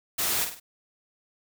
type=noise with echo; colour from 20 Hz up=white; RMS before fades=-27 dBFS; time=0.18-0.45 s; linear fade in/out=10 ms; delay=50 ms; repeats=3; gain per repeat=-7 dB; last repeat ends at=0.6 s; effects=none